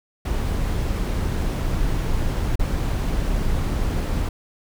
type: noise with dropouts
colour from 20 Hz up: brown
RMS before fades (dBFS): -22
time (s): 0.25-4.29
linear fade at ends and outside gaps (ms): 5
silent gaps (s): 2.557-2.593
effects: none